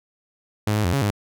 sawtooth tone with pitch steps, 105.5 / 106.3 / 87.3 / 138.7 / 102.9 Hz, G#2 / G#2 / F2 / C#3 / G#2, +28 / +41 / 0 / +1 / -16 cents, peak -15 dBFS, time 0.67-1.105 s, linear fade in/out 5 ms, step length 87 ms, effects none

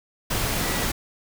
sine tone in noise, 1953 Hz, B6, 20 cents flat, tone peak -34 dBFS, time 0.63-0.86 s, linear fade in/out 10 ms, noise pink, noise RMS -25 dBFS, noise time 0.3-0.92 s, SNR -12 dB, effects none

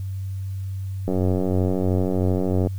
click train, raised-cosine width 2 ms, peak -10 dBFS, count 149, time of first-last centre 1.08-2.671 s, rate 93 Hz, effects added 96 Hz sine -26 dBFS peak until 2.78 s + white hiss -55 dBFS RMS until 2.78 s

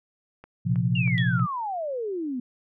click train, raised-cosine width 0.5 ms, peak -29 dBFS, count 4, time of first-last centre 0.44-1.395 s, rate 3.14 Hz
sine chord, Bb suspended second, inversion none, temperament equal, 116.54 / 130.81 / 174.61 Hz, Bb2 / C3 / F3, 0 / 0 / 0 cents, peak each -25 dBFS, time 0.65-1.47 s, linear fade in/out 20 ms
sine exponential sweep, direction down, 2860 to 238.9 Hz, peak -27 dBFS, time 0.95-2.4 s, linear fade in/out 5 ms
sine tone with exponential decay, 3352 Hz, G#7, 15 cents sharp, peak -27 dBFS, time 1.18-1.38 s, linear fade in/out 0 ms, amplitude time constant 43 ms
effects none

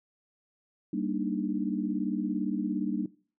sine chord, Eb major seventh, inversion first, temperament equal, 196 / 233.1 / 293.7 / 311.1 Hz, G3 / Bb3 / D4 / Eb4, 0 / 0 / 0 / 0 cents, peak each -33 / -33 / -32 / -36 dBFS, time 0.93-3.06 s, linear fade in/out 5 ms, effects noise-tail reverb RT60 0.4 s tail -20 dB re dry

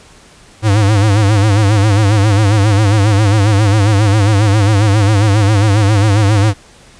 square tone with vibrato, 103.6 Hz, G#2, 4 cents flat, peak -8 dBFS, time 0.62-6.54 s, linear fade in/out 50 ms, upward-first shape sine, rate 7.4 Hz, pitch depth 110 cents each way, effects pink hiss -42 dBFS RMS until 6.99 s + resampled to 22050 Hz

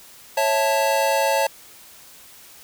square chord, A major, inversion first, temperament equal with one note detuned, 550.2 / 659.3 / 880 Hz, C#5 / E5 / A5, -13 / 0 / 0 cents, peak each -22 / -25 / -22 dBFS, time 0.37-1.47 s, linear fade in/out 5 ms, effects white hiss -46 dBFS RMS until 2.63 s

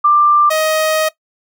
sine / sawtooth tone pair in turn, 1185 / 627.7 Hz, D6 / D#5, +15 / +15 cents, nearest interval major seventh, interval 1100 cents, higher first, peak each -7 / -9 dBFS, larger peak first, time 0.04-0.5 / 0.5-1.09 s, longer second, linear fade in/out 10 ms, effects noise-tail reverb RT60 0.1 s tail -17 dB re dry

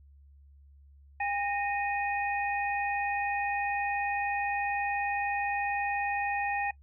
sine tone cluster, 807 / 1851 / 2485 Hz, G#5 / A#6 / D#7, -50 / -13 / -3 cents, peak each -30 / -35 / -35 dBFS, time 1.2-6.71 s, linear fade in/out 5 ms, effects noise-tail reverb RT60 0.1 s tail -21 dB re dry + added 70 Hz sine -53 dBFS peak until 6.82 s

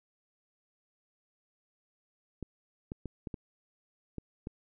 clicks, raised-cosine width 3 ms, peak -25 dBFS, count 7, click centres 2.427 / 2.919 / 3.057 / 3.272 / 3.342 / 4.183 / 4.471 s, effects none

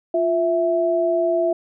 sine tone pair together, 349.6 / 659.3 Hz, F4 / E5, +2 / 0 cents, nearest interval major seventh, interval 1098 cents, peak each -21 / -18 dBFS, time 0.14-1.53 s, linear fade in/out 5 ms, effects none

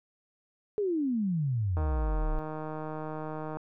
sine exponential sweep, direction down, 431.8 to 30.37 Hz, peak -26 dBFS, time 0.78-2.39 s, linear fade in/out 0 ms
click train, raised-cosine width 1 ms, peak -24 dBFS, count 280, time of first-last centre 1.77-3.57 s, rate 155 Hz
effects none

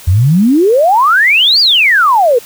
sine exponential two-way sweep, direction up then down, 82.2 to 4900 to 451.9 Hz, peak -5 dBFS, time 0.07-2.39 s, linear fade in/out 10 ms, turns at 1.6 s, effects white hiss -34 dBFS RMS until 2.45 s

